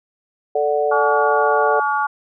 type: chord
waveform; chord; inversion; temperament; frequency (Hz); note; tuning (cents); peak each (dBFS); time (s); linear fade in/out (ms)
sine; D major; second; equal; 440 / 587.3 / 740; A4 / D5 / F#5; 0 / 0 / 0; -19 / -20 / -21; 0.55-1.8; 5
type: harmonic tone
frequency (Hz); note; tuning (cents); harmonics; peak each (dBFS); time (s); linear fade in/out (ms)
285.1; C#4; +49; 3 / 4 / 5; -20 / -21 / -22; 0.91-2.07; 10
effects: none